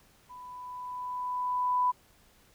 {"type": "tone with level ramp", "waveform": "sine", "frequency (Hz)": 995, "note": "B5", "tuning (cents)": 13, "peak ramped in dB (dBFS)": [-44, -22], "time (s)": [0.29, 1.92], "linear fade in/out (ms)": 20, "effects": ["pink hiss -62 dBFS RMS until 2.54 s"]}